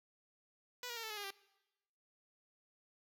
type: tone with pitch steps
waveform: 5% pulse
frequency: 492.7 / 474.5 / 457.1 / 440.2 / 424 / 408.4 / 393.3 Hz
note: B4 / A#4 / A#4 / A4 / G#4 / G#4 / G4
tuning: -4 / +31 / -34 / +1 / +36 / -29 / +6 cents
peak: -31 dBFS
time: 0.83-1.306 s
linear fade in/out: 2 ms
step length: 68 ms
effects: noise-tail reverb RT60 1.0 s tail -21 dB re dry